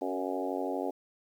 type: harmonic tone with a mistuned harmonic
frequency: 92.5 Hz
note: F#2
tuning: in tune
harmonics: 3 / 4 / 5 / 6 / 7 / 8 / 9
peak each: -36 / -37 / -38 / -39 / -39 / -40 / -41 dBFS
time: 0.01-0.91 s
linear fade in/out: 10 ms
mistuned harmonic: 4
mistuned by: +17 cents
effects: 10-bit